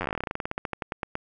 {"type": "slowing click train", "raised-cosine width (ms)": 0.5, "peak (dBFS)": -14, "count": 26, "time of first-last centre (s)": [0.01, 1.154], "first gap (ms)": 10, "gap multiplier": 1.11, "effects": []}